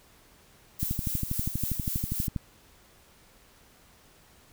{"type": "noise with tremolo", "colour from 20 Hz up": "violet", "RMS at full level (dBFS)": -32, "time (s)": [0.79, 2.28], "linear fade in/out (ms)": 10, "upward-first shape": "sine", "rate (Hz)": 3.7, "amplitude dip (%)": 50}
{"type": "click train", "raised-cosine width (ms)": 5, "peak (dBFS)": -17, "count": 20, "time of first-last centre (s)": [0.83, 2.362], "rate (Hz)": 12.4}
{"effects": ["pink hiss -58 dBFS RMS until 4.52 s"]}